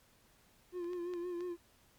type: tone with vibrato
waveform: triangle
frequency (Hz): 352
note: F4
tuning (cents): +14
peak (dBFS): -35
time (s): 0.72-1.57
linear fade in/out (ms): 50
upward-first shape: sine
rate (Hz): 5.8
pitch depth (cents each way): 45
type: clicks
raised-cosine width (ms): 0.2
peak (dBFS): -43 / -37 / -34 / -37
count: 4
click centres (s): 0.844 / 0.933 / 1.137 / 1.407
effects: pink hiss -67 dBFS RMS until 1.98 s + MP3 96 kbps